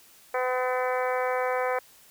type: harmonic tone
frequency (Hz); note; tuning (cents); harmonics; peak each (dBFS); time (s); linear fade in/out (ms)
253.3; B3; +44; 2 / 3 / 4 / 5 / 6 / 7 / 8 / 9; -27 / -31 / -33 / -35 / -37 / -38 / -39 / -40; 0.34-1.79; 5
effects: white hiss -55 dBFS RMS until 2.1 s